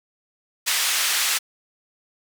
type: band-pass noise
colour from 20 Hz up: pink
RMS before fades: -22 dBFS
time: 0.66-1.39 s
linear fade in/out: 20 ms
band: 1900 to 13000 Hz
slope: 12 dB/octave
effects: none